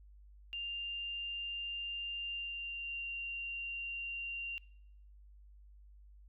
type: tone with pitch glide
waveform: sine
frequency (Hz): 2794 to 2770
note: F7 to F7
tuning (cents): 0 to -15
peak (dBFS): -38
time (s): 0.53-4.58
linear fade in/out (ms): 0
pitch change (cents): -15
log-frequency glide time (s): 2.17-3.07
effects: noise-tail reverb RT60 0.7 s tail -22 dB re dry + added 50 Hz sine -55 dBFS peak until 6.28 s